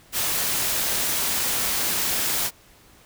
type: noise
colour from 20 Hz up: white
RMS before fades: -24 dBFS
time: 0.12-2.51 s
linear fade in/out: 50 ms
effects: pink hiss -53 dBFS RMS until 3.05 s